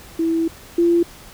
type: tone pair in turn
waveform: sine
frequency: 328.5 / 342 Hz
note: E4 / F4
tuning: -6 / -36 cents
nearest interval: minor second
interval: 70 cents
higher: second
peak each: -16 / -12 dBFS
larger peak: second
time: 0.19-0.48 / 0.78-1.03 s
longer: first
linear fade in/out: 5 ms
effects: pink hiss -42 dBFS RMS until 1.33 s